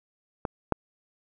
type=clicks; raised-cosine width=1 ms; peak=-14 / -8 dBFS; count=2; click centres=0.452 / 0.723 s; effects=none